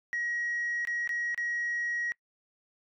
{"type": "tone with dropouts", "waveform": "sine", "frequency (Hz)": 1900, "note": "A#6", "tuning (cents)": 33, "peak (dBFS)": -28, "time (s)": [0.13, 2.12], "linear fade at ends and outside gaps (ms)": 0, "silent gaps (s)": [[0.851, 0.873], [1.075, 1.092], [1.345, 1.377]], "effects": ["noise-tail reverb RT60 0.1 s tail -25 dB re dry", "tanh soft clip ceiling -26 dBFS"]}